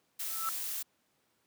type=noise; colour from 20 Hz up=blue; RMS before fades=-37 dBFS; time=0.19-0.83 s; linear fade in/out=10 ms
type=tone with exponential growth; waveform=sine; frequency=1318.5 Hz; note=E6; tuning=in tune; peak=-29 dBFS; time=0.2-0.49 s; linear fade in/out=0 ms; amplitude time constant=62 ms
effects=pink hiss -74 dBFS RMS until 1.46 s + high-pass 150 Hz 12 dB/octave